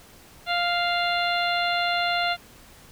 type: harmonic tone with a mistuned harmonic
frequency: 698.5 Hz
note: F5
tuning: in tune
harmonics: 1 / 2 / 3 / 4 / 5 / 6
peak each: -25 / -28 / -30 / -31 / -32 / -33 dBFS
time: 0.46-2.37 s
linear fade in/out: 50 ms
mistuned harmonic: 6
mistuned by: -22 cents
effects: pink hiss -50 dBFS RMS until 2.91 s